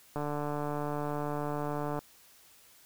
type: click train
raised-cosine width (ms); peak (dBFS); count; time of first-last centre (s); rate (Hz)
1; -21; 270; 0.16-1.99; 147
effects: white hiss -59 dBFS RMS until 2.85 s